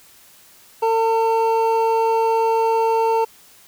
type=tone pair together; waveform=triangle; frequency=451.5 / 903 Hz; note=A4 / A5; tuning=+45 / +45 cents; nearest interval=octave; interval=1200 cents; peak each=-16 dBFS; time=0.82-3.25 s; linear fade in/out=10 ms; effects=white hiss -49 dBFS RMS until 3.67 s